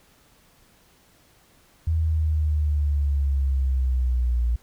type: linear sweep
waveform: sine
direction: down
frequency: 81.4 to 58.27 Hz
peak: -19 dBFS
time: 1.87-4.56 s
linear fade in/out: 5 ms
effects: pink hiss -58 dBFS RMS until 4.62 s